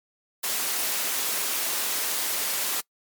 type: high-pass noise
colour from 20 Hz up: white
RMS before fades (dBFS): -27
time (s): 0.43-2.81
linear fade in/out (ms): 10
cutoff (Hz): 280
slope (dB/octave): 12
effects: noise-tail reverb RT60 0.1 s tail -23 dB re dry + MP3 96 kbps

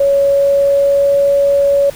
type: tone with pitch glide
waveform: sine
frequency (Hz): 558 to 561.9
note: C#5 to C#5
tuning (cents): +11 to +23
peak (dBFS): -8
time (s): 0-1.9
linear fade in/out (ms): 5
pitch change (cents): +12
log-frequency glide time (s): 0.2-1.23
effects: pink hiss -35 dBFS RMS until 1.95 s

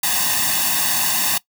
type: noise with comb filter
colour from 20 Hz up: white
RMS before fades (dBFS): -19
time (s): 0.03-1.38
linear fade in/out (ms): 5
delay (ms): 1.1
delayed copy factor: +0.9
effects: noise-tail reverb RT60 0.1 s tail -20 dB re dry + high-pass 150 Hz 12 dB/octave

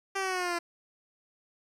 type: exponential sweep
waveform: 10% pulse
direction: down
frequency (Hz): 393.2 to 340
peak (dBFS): -21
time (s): 0.15-0.59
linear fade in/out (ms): 10
effects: low-pass 9000 Hz 12 dB/octave + 10-bit

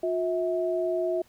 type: tone pair together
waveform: sine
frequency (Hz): 358.3 / 648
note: F4 / E5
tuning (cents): +44 / -30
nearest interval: minor seventh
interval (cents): 1026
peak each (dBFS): -27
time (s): 0.03-1.22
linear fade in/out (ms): 5
effects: pink hiss -61 dBFS RMS until 1.28 s

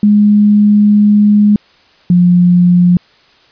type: tone pair in turn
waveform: sine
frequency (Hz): 207.7 / 177.12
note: G#3 / F3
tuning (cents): 0 / +25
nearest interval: minor third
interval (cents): 275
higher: first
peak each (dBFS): -4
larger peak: neither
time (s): 0.03-1.56 / 2.1-2.97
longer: first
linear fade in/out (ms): 2
effects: white hiss -47 dBFS RMS until 3.51 s + resampled to 11025 Hz

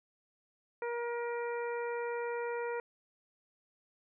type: harmonic tone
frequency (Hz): 474.2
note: A#4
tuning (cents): +30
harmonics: 1 / 2 / 3 / 4 / 5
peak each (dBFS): -35 / -41 / -45 / -47 / -49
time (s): 0.82-2.8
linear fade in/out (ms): 2
effects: none

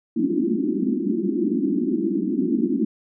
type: band-pass noise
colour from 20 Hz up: white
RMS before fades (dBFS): -22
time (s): 0.16-2.85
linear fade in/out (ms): 10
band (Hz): 190 to 360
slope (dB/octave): 96
effects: none

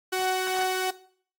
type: tone pair together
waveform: sawtooth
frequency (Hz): 372 / 747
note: F#4 / F#5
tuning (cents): +9 / +16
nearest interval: octave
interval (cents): 1207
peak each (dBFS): -23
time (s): 0.12-0.91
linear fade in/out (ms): 10
effects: noise-tail reverb RT60 0.5 s tail -17 dB re dry + AAC 64 kbps

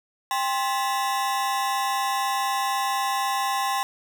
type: ring-modulated tone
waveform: 40% pulse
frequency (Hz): 922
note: A#5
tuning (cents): -19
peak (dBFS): -19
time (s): 0.31-3.83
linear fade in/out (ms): 0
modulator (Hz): 128
effects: none

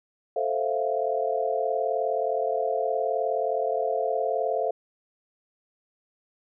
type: chord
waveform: sine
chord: F major seventh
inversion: first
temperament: equal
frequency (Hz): 440 / 523.3 / 659.3 / 698.5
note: A4 / C5 / E5 / F5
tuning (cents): 0 / 0 / 0 / 0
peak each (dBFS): -29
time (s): 0.36-4.71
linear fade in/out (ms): 5
effects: none

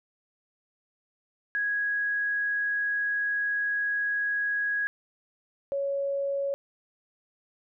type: tone pair in turn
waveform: sine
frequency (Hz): 1659 / 556.5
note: G#6 / C#5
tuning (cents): -2 / +7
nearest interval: octave + perfect fifth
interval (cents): 1891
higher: first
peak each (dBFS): -25 / -26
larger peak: first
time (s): 1.55-4.87 / 5.72-6.54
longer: first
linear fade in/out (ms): 0
effects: none

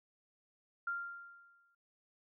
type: tone with exponential decay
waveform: sine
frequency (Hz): 1392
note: F6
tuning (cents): -6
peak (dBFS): -33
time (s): 0.87-1.75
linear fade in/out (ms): 5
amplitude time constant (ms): 190
effects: none

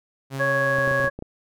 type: tone with pitch glide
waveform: sawtooth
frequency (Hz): 135.7 to 130.7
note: C#3 to C3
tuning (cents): -36 to -1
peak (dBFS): -24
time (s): 0.3-1.1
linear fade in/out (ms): 50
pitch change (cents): -65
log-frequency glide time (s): 0.44-0.99
type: harmonic tone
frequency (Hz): 554.4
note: C#5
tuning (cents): 0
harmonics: 1 / 2 / 3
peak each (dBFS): -23 / -28 / -22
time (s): 0.39-1.1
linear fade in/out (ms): 20
type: clicks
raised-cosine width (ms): 2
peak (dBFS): -20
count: 8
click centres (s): 0.785 / 0.877 / 0.913 / 1.001 / 1.044 / 1.077 / 1.19 / 1.224
effects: none

